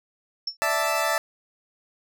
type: tone with exponential decay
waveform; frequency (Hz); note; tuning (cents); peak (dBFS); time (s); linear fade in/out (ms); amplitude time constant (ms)
sine; 5400; E8; +41; -22; 0.47-0.57; 5; 21
type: chord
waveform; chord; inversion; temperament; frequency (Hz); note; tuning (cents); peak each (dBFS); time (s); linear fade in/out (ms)
20% pulse; D suspended second; none; equal; 587.3 / 659.3 / 880; D5 / E5 / A5; 0 / 0 / 0; -23 / -20 / -22; 0.62-1.18; 0
effects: none